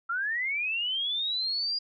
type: linear sweep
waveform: sine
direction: up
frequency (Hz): 1333 to 4871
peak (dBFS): -27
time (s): 0.09-1.79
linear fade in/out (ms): 10
effects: none